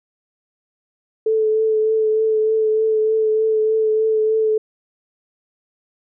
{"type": "tone with vibrato", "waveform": "sine", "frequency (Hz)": 436.9, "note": "A4", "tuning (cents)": -12, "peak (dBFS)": -14, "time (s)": [1.26, 4.58], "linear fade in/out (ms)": 5, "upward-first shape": "triangle", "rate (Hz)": 3.3, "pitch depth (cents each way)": 21, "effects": []}